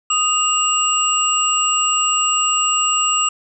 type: tone cluster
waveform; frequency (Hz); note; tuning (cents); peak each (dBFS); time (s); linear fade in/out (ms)
sine; 1245 / 2798 / 7730; D#6 / F7 / B8; +1 / +3 / -38; -19; 0.1-3.29; 5
effects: none